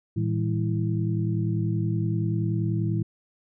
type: tone cluster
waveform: sine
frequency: 111.9 / 162.3 / 201.8 / 329.4 Hz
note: A2 / E3 / G#3 / E4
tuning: +30 / -27 / -49 / -1 cents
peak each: -25 / -28 / -32 / -32 dBFS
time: 0.16-3.03 s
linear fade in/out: 10 ms
effects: none